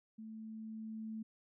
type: tone with level ramp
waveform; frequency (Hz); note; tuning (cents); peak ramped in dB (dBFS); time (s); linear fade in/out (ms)
sine; 220; A3; 0; -46 to -40; 0.18-1.23; 10
effects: none